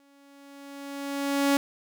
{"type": "tone with exponential growth", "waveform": "sawtooth", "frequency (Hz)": 280, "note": "C#4", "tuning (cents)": 18, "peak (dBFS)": -15, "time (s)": [0, 1.57], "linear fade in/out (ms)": 1, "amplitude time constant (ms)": 340, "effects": []}